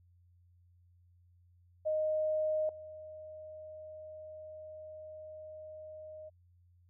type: tone with level steps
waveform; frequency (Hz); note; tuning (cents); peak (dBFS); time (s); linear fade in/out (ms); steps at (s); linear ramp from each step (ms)
sine; 620; D#5; -6; -29 / -45; 1.85-6.3; 20; 2.69; 2
effects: added 88 Hz sine -62 dBFS peak until 6.89 s